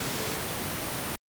sine tone in noise, 440.6 Hz, A4, 2 cents sharp, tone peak -40 dBFS, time 0.14-0.41 s, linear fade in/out 5 ms, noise pink, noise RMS -31 dBFS, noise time 0-1.16 s, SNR -12 dB, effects high-pass 100 Hz 12 dB/octave + Opus 48 kbps

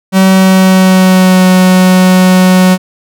45% pulse tone with pitch glide, 190 to 184.59 Hz, F#3 to F#3, +46 to -4 cents, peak -3 dBFS, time 0.12-2.78 s, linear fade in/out 50 ms, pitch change -50 cents, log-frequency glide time 0.24-1.47 s, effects none

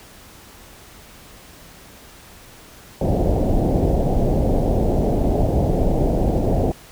pink low-pass noise, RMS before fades -18 dBFS, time 3.01-6.72 s, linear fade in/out 2 ms, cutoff 750 Hz, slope 48 dB/octave, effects pink hiss -44 dBFS RMS until 6.91 s

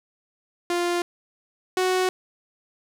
sawtooth tone pair in turn, 349.2 / 370 Hz, F4 / F#4, 0 / 0 cents, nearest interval minor second, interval 100 cents, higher second, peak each -18 / -16 dBFS, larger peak second, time 0.7-1.02 / 1.77-2.09 s, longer neither, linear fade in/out 2 ms, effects low-pass 10000 Hz 12 dB/octave + 8-bit

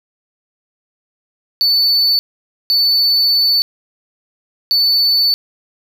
triangle tone bursts at uneven times, 4492 Hz, C#8, 22 cents sharp, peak -9 dBFS, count 3, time 1.61-2.19 / 2.7-3.62 / 4.71-5.34 s, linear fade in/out 0 ms, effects none

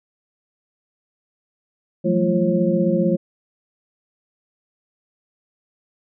sine tone cluster, 171.6 / 187.1 / 218.5 / 345.1 / 540 Hz, F3 / F#3 / A3 / F4 / C#5, -30 / +20 / -12 / -21 / -45 cents, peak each -22 dBFS, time 2.04-3.17 s, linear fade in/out 20 ms, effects none

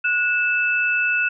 sine tone pair together, 1462 / 2631 Hz, F#6 / E7, -21 / -4 cents, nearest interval minor seventh, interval 1017 cents, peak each -20 dBFS, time 0.04-1.29 s, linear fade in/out 10 ms, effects none

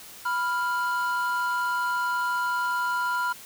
triangle tone pair together, 986.9 / 1396.9 Hz, B5 / F6, -2 / 0 cents, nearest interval tritone, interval 602 cents, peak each -25 dBFS, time 0.25-3.33 s, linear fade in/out 10 ms, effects white hiss -45 dBFS RMS until 3.45 s

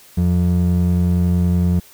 triangle ring-modulated tone, 130.81 Hz, C3, in tune, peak -8 dBFS, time 0.17-1.8 s, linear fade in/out 10 ms, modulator 45.3 Hz, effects white hiss -46 dBFS RMS until 1.93 s

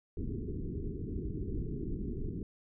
pink low-pass noise, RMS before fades -37 dBFS, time 0.17-2.43 s, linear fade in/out 2 ms, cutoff 430 Hz, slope 96 dB/octave, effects none

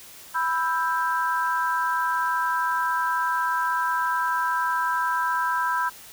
sine chord, E minor, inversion second, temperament just, 988.9 / 1318.5 / 1582.2 Hz, B5 / E6 / G6, +2 / 0 / +16 cents, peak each -24 / -28 / -27 dBFS, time 0.34-5.9 s, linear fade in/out 20 ms, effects white hiss -45 dBFS RMS until 6.12 s

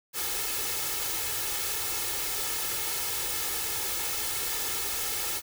white noise with comb filter, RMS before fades -31 dBFS, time 0.13-5.42 s, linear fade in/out 50 ms, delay 2.3 ms, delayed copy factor +0.75, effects none

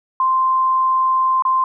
sine tone with dropouts, 1044 Hz, C6, 4 cents flat, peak -13 dBFS, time 0.2-1.64 s, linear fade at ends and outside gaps 2 ms, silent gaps 1.423-1.451 s, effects none

